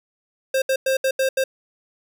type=tone bursts at uneven times; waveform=square; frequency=530 Hz; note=C5; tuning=22 cents sharp; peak=-18 dBFS; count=6; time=0.54-0.62 / 0.69-0.76 / 0.86-0.97 / 1.04-1.11 / 1.19-1.29 / 1.37-1.44 s; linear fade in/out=5 ms; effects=none